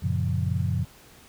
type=chord; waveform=sine; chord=Gb major seventh; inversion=none; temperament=equal; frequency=92.5 / 116.54 / 138.59 / 174.61 Hz; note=Gb2 / Bb2 / Db3 / F3; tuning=0 / 0 / 0 / 0 cents; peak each=-26 / -29 / -29 / -31 dBFS; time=0.02-0.85 s; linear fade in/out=20 ms; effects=pink hiss -52 dBFS RMS until 1.28 s